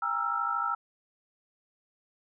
sine tone cluster, 805 / 933 / 1320 / 1373 Hz, G5 / A#5 / E6 / F6, +46 / +1 / +2 / -30 cents, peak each -37 / -36 / -29 / -34 dBFS, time 0.02-0.75 s, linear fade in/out 5 ms, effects none

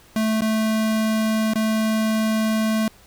square tone with dropouts, 219.1 Hz, A3, 7 cents flat, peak -19 dBFS, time 0.16-2.88 s, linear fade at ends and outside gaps 2 ms, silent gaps 0.409-0.419 / 1.536-1.556 s, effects pink hiss -51 dBFS RMS until 3.06 s

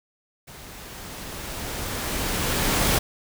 pink noise with level ramp, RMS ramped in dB -43 to -20 dBFS, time 0.47-2.99 s, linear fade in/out 10 ms, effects none

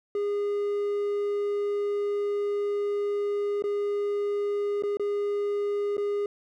triangle tone with dropouts, 408.9 Hz, G#4, 27 cents flat, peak -23 dBFS, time 0.15-6.26 s, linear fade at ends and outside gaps 2 ms, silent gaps 3.623-3.639 / 4.824-4.835 / 4.971-4.996 / 5.969-5.979 s, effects none

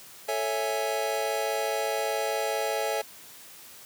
square chord, A major seventh, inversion none, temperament equal, 440 / 554.4 / 659.3 / 830.6 Hz, A4 / C#5 / E5 / G#5, 0 / 0 / 0 / 0 cents, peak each -33 dBFS, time 0.28-3.02 s, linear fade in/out 10 ms, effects white hiss -48 dBFS RMS until 3.85 s + high-pass 80 Hz 12 dB/octave

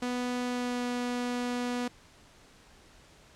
sawtooth tone with pitch glide, 246.9 to 244.9 Hz, B3 to B3, 0 to -14 cents, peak -26 dBFS, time 0.02-1.88 s, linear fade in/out 5 ms, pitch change -14 cents, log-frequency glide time 0.46-0.83 s, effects pink hiss -57 dBFS RMS until 3.35 s + low-pass 8000 Hz 12 dB/octave

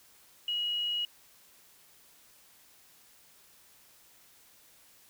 sine tone with quantisation, 2900 Hz, F#7, 35 cents flat, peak -29 dBFS, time 0.48-1.05 s, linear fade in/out 2 ms, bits 9, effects white hiss -60 dBFS RMS until 5.09 s

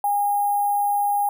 sine tone with sample-and-hold, 816 Hz, G#5, 31 cents flat, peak -18 dBFS, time 0.04-1.29 s, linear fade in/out 2 ms, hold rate 11025 Hz, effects none

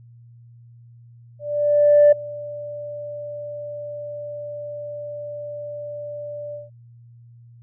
sine tone with ADSR envelope, 587.3 Hz, D5, in tune, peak -7 dBFS, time 1.39-6.7 s, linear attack 730 ms, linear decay 10 ms, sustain -22 dB, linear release 160 ms, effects tanh soft clip ceiling -5 dBFS + added 118 Hz sine -44 dBFS peak until 7.62 s

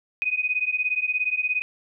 sine beating tone pair, 2489 / 2506 Hz, D#7 / D#7, 0 / +12 cents, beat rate 17 Hz, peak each -25 / -25 dBFS, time 0.22-1.62 s, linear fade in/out 0 ms, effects none

